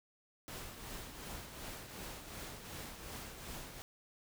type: noise with tremolo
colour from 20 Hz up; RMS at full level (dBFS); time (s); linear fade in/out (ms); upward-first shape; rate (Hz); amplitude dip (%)
pink; -45; 0.48-3.82; 0; triangle; 2.7; 55
effects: none